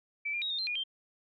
sine tone with pitch steps, 2314 / 2396 / 3793 / 3664 / 4143 / 2440 / 3154 Hz, D7 / D7 / A#7 / A#7 / C8 / D#7 / G7, -26 / +34 / +29 / -31 / -18 / -34 / +10 cents, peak -31 dBFS, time 0.25-0.838 s, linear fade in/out 10 ms, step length 84 ms, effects none

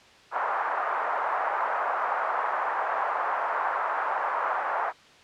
pink band-pass noise, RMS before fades -28 dBFS, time 0.31-4.93 s, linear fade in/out 50 ms, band 720 to 1400 Hz, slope 24 dB/octave, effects white hiss -53 dBFS RMS until 5.23 s + low-pass 4000 Hz 12 dB/octave

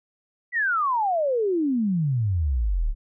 sine exponential sweep, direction down, 2000 to 32.7 Hz, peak -20 dBFS, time 0.52-2.95 s, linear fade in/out 50 ms, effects none

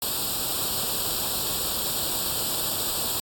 white noise with comb filter, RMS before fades -27 dBFS, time 0.02-3.2 s, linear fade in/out 2 ms, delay 0.24 ms, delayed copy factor +0.85, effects AAC 64 kbps

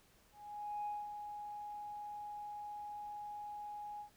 sine tone with ADSR envelope, 831 Hz, G#5, 1 cent sharp, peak -36 dBFS, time 0.32-4.1 s, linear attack 540 ms, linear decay 210 ms, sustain -7 dB, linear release 100 ms, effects tanh soft clip ceiling -34 dBFS + pink hiss -68 dBFS RMS until 4.16 s

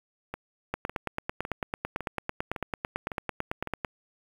two click trains, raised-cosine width 0.5 ms, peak -19 / -14 dBFS, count 7 / 29, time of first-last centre 0.34-3.673 / 0.74-3.848 s, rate 1.8 / 9.01 Hz, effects 7-bit

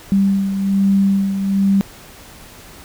sine beating tone pair, 196 / 197.2 Hz, G3 / G3, 0 / +11 cents, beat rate 1.2 Hz, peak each -13 / -21 dBFS, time 0.12-1.81 s, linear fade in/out 0 ms, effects pink hiss -40 dBFS RMS until 2.84 s

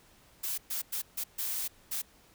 blue noise bursts at uneven times, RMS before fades -34 dBFS, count 6, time 0.43-0.58 / 0.7-0.82 / 0.92-1.02 / 1.17-1.24 / 1.38-1.68 / 1.91-2.02 s, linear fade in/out 10 ms, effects pink hiss -61 dBFS RMS until 2.34 s

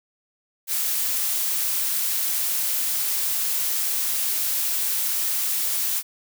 blue noise, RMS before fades -24 dBFS, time 0.67-6.03 s, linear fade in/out 50 ms, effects none

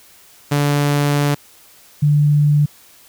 sawtooth / sine tone pair in turn, 144.6 / 147.3 Hz, D3 / D3, -27 / +6 cents, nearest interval unison, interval 33 cents, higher second, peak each -10 dBFS, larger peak neither, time 0.51-1.35 / 2.02-2.66 s, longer first, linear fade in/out 10 ms, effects white hiss -47 dBFS RMS until 3.08 s

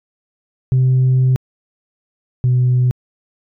sine tone pair in turn, 129.1 / 125.42 Hz, C3 / B2, -23 / +27 cents, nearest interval minor second, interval 50 cents, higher first, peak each -8 / -9 dBFS, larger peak first, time 0.72-1.36 / 2.44-2.91 s, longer first, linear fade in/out 0 ms, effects tanh soft clip ceiling -8 dBFS

